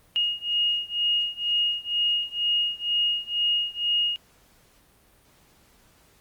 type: beating tone pair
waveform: sine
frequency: 2863 / 2865.1 Hz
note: F7 / F7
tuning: +42 / +44 cents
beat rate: 2.1 Hz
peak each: -25 / -26 dBFS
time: 0.16-4.16 s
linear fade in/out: 0 ms
effects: pink hiss -59 dBFS RMS until 6.2 s + Opus 32 kbps